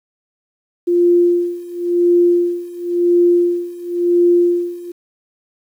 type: tone with tremolo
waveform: sine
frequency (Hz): 349.2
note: F4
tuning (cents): 0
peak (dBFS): -8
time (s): 0.87-4.92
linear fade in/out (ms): 10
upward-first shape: sine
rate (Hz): 0.95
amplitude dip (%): 90
effects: 8-bit